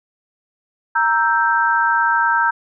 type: chord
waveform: sine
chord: E diminished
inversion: second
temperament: equal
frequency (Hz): 932.3 / 1318.5 / 1568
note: Bb5 / E6 / G6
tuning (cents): 0 / 0 / 0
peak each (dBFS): -17 / -20 / -17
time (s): 0.95-2.51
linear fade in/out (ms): 10
effects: none